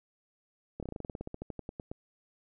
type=slowing click train; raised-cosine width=2 ms; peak=-25 dBFS; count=19; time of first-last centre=0.8-1.915 s; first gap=27 ms; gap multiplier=1.09; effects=none